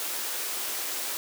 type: high-pass noise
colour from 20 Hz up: white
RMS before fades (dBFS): -32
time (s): 0-1.17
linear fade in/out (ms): 0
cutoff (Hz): 290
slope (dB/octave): 24
effects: none